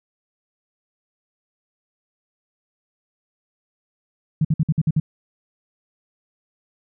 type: tone bursts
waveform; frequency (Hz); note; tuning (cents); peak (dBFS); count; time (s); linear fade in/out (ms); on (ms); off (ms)
sine; 155.56; D#3; 0; -14; 7; 4.41-5; 5; 38; 54
effects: none